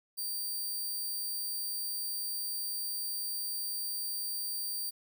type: tone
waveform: 5% pulse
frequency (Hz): 4674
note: D8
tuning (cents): -9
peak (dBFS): -27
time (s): 0.17-4.91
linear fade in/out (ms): 20
effects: none

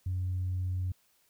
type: tone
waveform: sine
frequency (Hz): 91.6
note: F#2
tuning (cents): -17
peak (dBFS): -28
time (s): 0.06-0.92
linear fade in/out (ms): 5
effects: tanh soft clip ceiling -26 dBFS + white hiss -69 dBFS RMS until 1.29 s

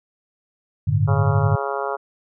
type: chord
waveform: sine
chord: G suspended second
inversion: none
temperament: equal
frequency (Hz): 98 / 110 / 146.83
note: G2 / A2 / D3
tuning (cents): 0 / 0 / 0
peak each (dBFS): -20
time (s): 0.87-1.56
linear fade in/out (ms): 10
type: harmonic tone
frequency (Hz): 138.59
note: C#3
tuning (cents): 0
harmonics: 3 / 4 / 5 / 6 / 7 / 8 / 9 / 10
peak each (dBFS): -28 / -29 / -30 / -31 / -31 / -32 / -33 / -33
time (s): 1.07-1.97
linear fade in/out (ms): 20
effects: none

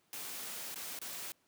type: noise with dropouts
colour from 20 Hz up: white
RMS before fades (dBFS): -43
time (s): 0.13-1.32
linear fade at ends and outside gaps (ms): 1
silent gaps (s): 0.744-0.758 / 0.99-1.015
effects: pink hiss -73 dBFS RMS until 1.47 s + high-pass 150 Hz 12 dB/octave

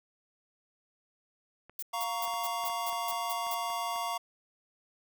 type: clicks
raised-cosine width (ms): 0.5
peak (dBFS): -36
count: 10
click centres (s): 1.696 / 2.277 / 2.338 / 2.638 / 2.699 / 2.928 / 3.124 / 3.468 / 3.702 / 3.96
type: noise bursts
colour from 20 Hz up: violet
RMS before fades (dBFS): -37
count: 9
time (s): 1.79-3.545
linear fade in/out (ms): 2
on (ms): 35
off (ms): 180
type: chord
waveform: square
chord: Bb minor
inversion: second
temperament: just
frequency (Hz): 699.2 / 932.3 / 1118.8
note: F5 / Bb5 / Db6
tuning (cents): +2 / 0 / +16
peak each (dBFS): -37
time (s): 1.93-4.18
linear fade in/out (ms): 10
effects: none

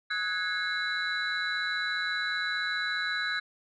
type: tone cluster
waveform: sine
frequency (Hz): 1273 / 1484 / 1659 / 2159 / 3964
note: D#6 / F#6 / G#6 / C#7 / B7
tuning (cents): +39 / +5 / -2 / -46 / +6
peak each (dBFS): -38 / -33 / -31 / -39 / -34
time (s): 0.1-3.4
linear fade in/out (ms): 10
effects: tanh soft clip ceiling -20 dBFS

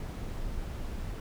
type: noise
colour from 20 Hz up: brown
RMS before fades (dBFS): -36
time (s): 0-1.2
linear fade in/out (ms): 2
effects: none

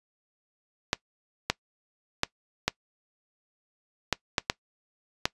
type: clicks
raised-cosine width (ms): 0.2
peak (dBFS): -5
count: 8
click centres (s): 0.931 / 1.5 / 2.234 / 2.68 / 4.127 / 4.382 / 4.499 / 5.255
effects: noise-tail reverb RT60 0.1 s tail -22 dB re dry + resampled to 24000 Hz

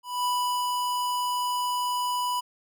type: tone with ADSR envelope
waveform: square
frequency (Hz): 987.8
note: B5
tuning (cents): 0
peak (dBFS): -24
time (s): 0.03-2.41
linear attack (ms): 220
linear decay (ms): 400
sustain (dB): -2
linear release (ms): 17
effects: none

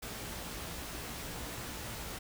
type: noise with comb filter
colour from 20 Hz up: pink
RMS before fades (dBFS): -42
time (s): 0.02-2.19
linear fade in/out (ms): 10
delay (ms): 17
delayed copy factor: +0.55
effects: none

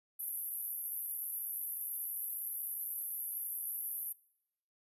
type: band-pass noise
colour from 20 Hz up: white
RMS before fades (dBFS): -40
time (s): 0.19-4.13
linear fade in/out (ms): 10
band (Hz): 11000 to 13000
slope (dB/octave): 96
effects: noise-tail reverb RT60 0.8 s tail -23 dB re dry + resampled to 32000 Hz

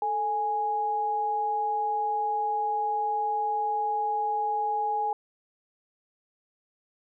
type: tone pair together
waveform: sine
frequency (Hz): 439.7 / 830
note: A4 / G#5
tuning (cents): -1 / -1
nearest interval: major seventh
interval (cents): 1100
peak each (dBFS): -35 / -25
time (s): 0.02-5.13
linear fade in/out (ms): 2
effects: none

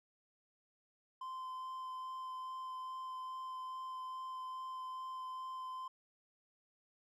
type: tone with vibrato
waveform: triangle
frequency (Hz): 1034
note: C6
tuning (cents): -21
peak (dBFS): -40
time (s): 1.21-5.88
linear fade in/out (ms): 5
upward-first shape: sine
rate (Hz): 2.4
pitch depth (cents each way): 8
effects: none

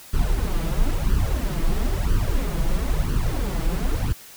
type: noise with flanger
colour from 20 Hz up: brown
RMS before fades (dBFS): -21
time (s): 0.13-4.13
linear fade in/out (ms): 10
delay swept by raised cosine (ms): 0.65 to 6.15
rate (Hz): 1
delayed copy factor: +1
effects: white hiss -44 dBFS RMS until 4.36 s

